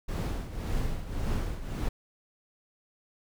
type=noise with tremolo; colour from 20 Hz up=brown; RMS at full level=-28 dBFS; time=0.08-1.89 s; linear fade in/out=10 ms; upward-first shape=triangle; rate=1.8 Hz; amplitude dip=75%; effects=none